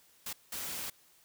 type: noise bursts at uneven times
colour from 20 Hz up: white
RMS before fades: -39 dBFS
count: 2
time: 0.26-0.33 / 0.52-0.9 s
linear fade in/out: 5 ms
effects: white hiss -64 dBFS RMS until 1.24 s